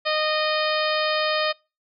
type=harmonic tone; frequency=616 Hz; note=D#5; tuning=17 cents flat; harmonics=1 / 2 / 3 / 4 / 5 / 6 / 7 / 8; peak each=-24 / -27 / -29 / -30 / -31 / -32 / -32 / -33 dBFS; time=0.05-1.53 s; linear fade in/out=20 ms; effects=noise-tail reverb RT60 0.3 s tail -26 dB re dry